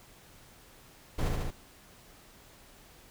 brown noise with echo, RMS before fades -28 dBFS, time 1.18-1.29 s, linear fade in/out 10 ms, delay 73 ms, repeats 3, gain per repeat -2 dB, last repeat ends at 1.509 s, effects pink hiss -56 dBFS RMS until 3.1 s

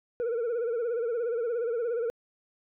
sine tone with vibrato, 469 Hz, A#4, 11 cents sharp, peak -24 dBFS, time 0.2-2.1 s, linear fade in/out 0 ms, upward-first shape sine, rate 17 Hz, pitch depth 85 cents each way, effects tanh soft clip ceiling -26 dBFS

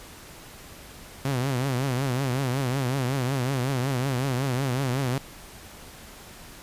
sawtooth tone with vibrato, 130.81 Hz, C3, in tune, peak -20 dBFS, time 1.25-5.18 s, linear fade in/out 2 ms, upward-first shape triangle, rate 5.4 Hz, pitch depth 150 cents each way, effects pink hiss -45 dBFS RMS until 6.62 s + resampled to 32000 Hz

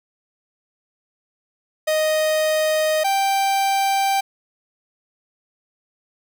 45% pulse tone pair in turn, 622.3 / 784 Hz, D#5 / G5, 0 / 0 cents, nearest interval major third, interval 400 cents, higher second, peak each -17 dBFS, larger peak neither, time 1.87-3.04 / 3.04-4.21 s, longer neither, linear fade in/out 10 ms, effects none

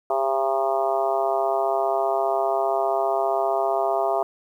harmonic tone with a mistuned harmonic, 135.1 Hz, C#3, 44 cents flat, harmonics 3 / 4 / 5 / 6 / 7 / 8 / 9, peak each -27 / -33 / -22 / -29 / -30 / -33 / -33 dBFS, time 0.1-4.23 s, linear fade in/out 2 ms, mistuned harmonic 3, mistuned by -21 cents, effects 9-bit

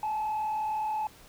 sine tone with frequency modulation, 860 Hz, A5, 40 cents flat, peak -26 dBFS, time 0.03-1.07 s, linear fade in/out 2 ms, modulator 39.1 Hz, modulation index 0.49, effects tanh soft clip ceiling -26 dBFS + pink hiss -54 dBFS RMS until 1.28 s

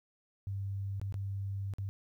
sine tone with dropouts, 98.5 Hz, G2, 9 cents sharp, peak -34 dBFS, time 0.47-1.89 s, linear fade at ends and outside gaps 0 ms, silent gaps 0.998-1.015 / 1.124-1.142 / 1.737-1.784 s, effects 12-bit

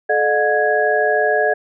sine tone cluster, 432.2 / 606 / 719 / 1662 Hz, A4 / D#5 / F#5 / G#6, -31 / -46 / -50 / +1 cents, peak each -19 dBFS, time 0.09-1.54 s, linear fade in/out 10 ms, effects none

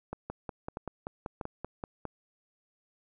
two click trains, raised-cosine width 1 ms, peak -22 / -22 dBFS, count 9 / 4, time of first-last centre 0.3-1.838 / 0.13-2.053 s, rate 5.2 / 1.56 Hz, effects none

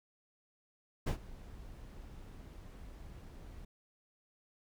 brown noise with ADSR envelope, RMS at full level -29 dBFS, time 1.06-3.65 s, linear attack 15 ms, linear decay 94 ms, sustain -21 dB, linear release 5 ms, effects none

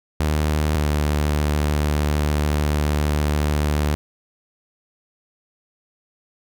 sawtooth tone pair in turn, 76 / 74.44 Hz, D#2 / D2, -40 / +24 cents, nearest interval unison, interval 36 cents, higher first, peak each -14 dBFS, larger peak neither, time 0.2-0.75 / 0.75-3.95 s, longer second, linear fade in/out 0 ms, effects none

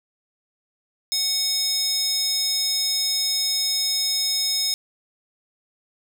square tone with high-pass filter, 740 Hz, F#5, in tune, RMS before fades -23 dBFS, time 1.12-4.74 s, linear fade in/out 0 ms, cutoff 4800 Hz, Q 4.3, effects none

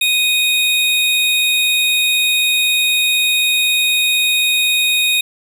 square tone pair together, 2489 / 3729 Hz, D#7 / A#7, 0 / 0 cents, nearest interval perfect fifth, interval 700 cents, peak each -16 dBFS, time 0.01-5.21 s, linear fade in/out 5 ms, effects none

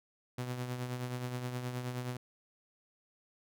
sawtooth tone with tremolo, 124.6 Hz, B2, 16 cents sharp, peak -30 dBFS, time 0.38-2.17 s, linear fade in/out 5 ms, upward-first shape triangle, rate 9.5 Hz, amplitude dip 55%, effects none

